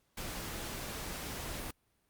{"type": "noise", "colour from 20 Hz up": "pink", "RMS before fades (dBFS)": -41, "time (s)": [0.17, 1.71], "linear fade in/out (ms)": 5, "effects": ["pink hiss -75 dBFS RMS until 2.09 s", "Opus 48 kbps"]}